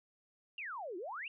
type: exponential two-way sweep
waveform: sine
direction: down then up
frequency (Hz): 2875 to 330.9 to 2875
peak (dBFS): -40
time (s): 0.58-1.28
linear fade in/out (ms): 2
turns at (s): 0.97
effects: none